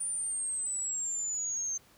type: exponential sweep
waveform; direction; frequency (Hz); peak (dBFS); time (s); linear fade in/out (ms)
sine; down; 9397 to 6272; -31; 0-1.78; 10
effects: pink hiss -61 dBFS RMS until 1.97 s + high-pass 60 Hz 12 dB/octave